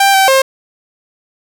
sawtooth tone with pitch steps, 788 / 773 / 533 Hz, G5 / G5 / C5, +9 / -24 / +32 cents, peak -3 dBFS, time 0-0.42 s, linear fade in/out 5 ms, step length 140 ms, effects none

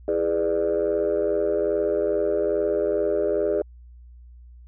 sine chord, E dominant seventh, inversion none, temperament just, 329.6 / 412 / 494.4 / 593.3 Hz, E4 / G#4 / B4 / D5, 0 / -14 / +2 / +18 cents, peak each -28 / -22 / -27 / -24 dBFS, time 0.08-3.62 s, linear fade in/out 2 ms, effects tanh soft clip ceiling -14 dBFS + added 60 Hz sine -43 dBFS peak until 4.67 s

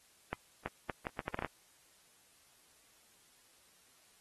accelerating click train, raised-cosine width 0.5 ms, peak -21 dBFS, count 10, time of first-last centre 0.33-1.447 s, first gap 330 ms, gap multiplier 0.72, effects white hiss -66 dBFS RMS until 4.2 s + AAC 32 kbps

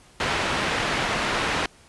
white low-pass noise, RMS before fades -25 dBFS, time 0.2-1.66 s, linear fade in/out 2 ms, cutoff 2300 Hz, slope 12 dB/octave, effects pink hiss -53 dBFS RMS until 1.88 s + resampled to 24000 Hz

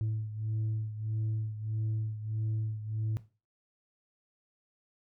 sine beating tone pair, 108.8 / 110.4 Hz, A2 / A2, -19 / +6 cents, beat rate 1.6 Hz, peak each -30 / -35 dBFS, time 0.01-3.17 s, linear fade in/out 0 ms, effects noise-tail reverb RT60 0.3 s tail -17 dB re dry + tanh soft clip ceiling -27 dBFS

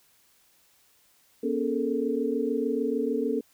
sine tone cluster, 241.6 / 280.5 / 426.8 / 453.5 Hz, B3 / C#4 / G#4 / A#4, -38 / +21 / +47 / -48 cents, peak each -30 dBFS, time 1.43-3.41 s, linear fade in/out 10 ms, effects white hiss -63 dBFS RMS until 3.53 s

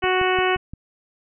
harmonic tone, 370 Hz, F#4, in tune, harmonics 1 / 2 / 3 / 4 / 5 / 6 / 7 / 8, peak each -21 / -24 / -26 / -27 / -28 / -29 / -29 / -30 dBFS, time 0.02-0.57 s, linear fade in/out 20 ms
click train, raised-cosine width 5 ms, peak -22 dBFS, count 5, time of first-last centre 0.04-0.736 s, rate 5.75 Hz
effects none

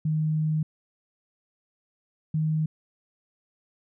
sine tone pair in turn, 155.4 / 156.26 Hz, D#3 / D#3, -2 / +8 cents, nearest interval unison, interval 10 cents, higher second, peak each -22 dBFS, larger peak neither, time 0.05-0.63 / 2.34-2.66 s, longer first, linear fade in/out 5 ms, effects none

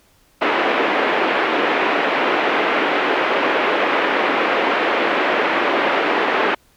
pink band-pass noise, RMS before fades -18 dBFS, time 0.41-6.55 s, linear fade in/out 10 ms, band 310 to 2700 Hz, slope 24 dB/octave, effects pink hiss -56 dBFS RMS until 6.76 s

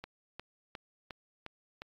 click train, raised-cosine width 0.3 ms, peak -26 dBFS, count 6, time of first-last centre 0.04-1.819 s, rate 2.81 Hz, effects AAC 64 kbps

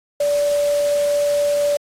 sine tone in noise, 580 Hz, D5, 22 cents flat, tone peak -15 dBFS, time 0.2-1.77 s, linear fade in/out 5 ms, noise white, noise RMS -31 dBFS, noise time 0.2-1.77 s, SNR +13 dB, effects low-pass 10000 Hz 12 dB/octave + AAC 64 kbps

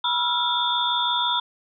sine tone cluster, 971 / 1322 / 1388 / 3334 / 3566 Hz, B5 / E6 / F6 / G#7 / A7, -30 / +5 / -11 / +6 / +22 cents, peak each -24 / -33 / -31 / -29 / -24 dBFS, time 0.04-1.4 s, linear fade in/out 5 ms, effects none

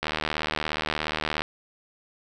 click train, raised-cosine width 0.3 ms, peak -10 dBFS, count 108, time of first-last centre 0.03-1.42 s, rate 77 Hz, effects none

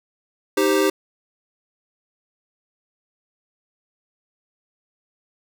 square chord, C minor, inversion first, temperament equal, 311.1 / 392 / 523.3 Hz, Eb4 / G4 / C5, 0 / 0 / 0 cents, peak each -22 / -19 / -24 dBFS, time 0.57-0.9 s, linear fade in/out 5 ms, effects none

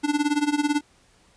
square tone with tremolo, 293.7 Hz, D4, in tune, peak -18 dBFS, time 0.03-0.81 s, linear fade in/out 20 ms, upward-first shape sine, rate 18 Hz, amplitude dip 85%, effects pink hiss -59 dBFS RMS until 1.36 s + resampled to 22050 Hz

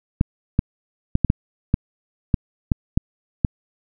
clicks, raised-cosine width 5 ms, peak -3 dBFS, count 10, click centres 0.211 / 0.591 / 1.154 / 1.247 / 1.301 / 1.741 / 2.342 / 2.718 / 2.975 / 3.448 s, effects none

